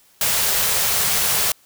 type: band-stop noise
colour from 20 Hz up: white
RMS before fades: -19 dBFS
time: 0.21-1.52 s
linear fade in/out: 2 ms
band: 220 to 370 Hz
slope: 96 dB/octave
effects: white hiss -55 dBFS RMS until 1.65 s